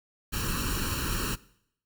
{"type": "noise with comb filter", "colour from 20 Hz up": "pink", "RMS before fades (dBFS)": -30, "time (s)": [0.32, 1.36], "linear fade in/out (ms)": 20, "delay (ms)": 0.71, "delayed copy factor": 1, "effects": ["noise-tail reverb RT60 0.7 s tail -20 dB re dry"]}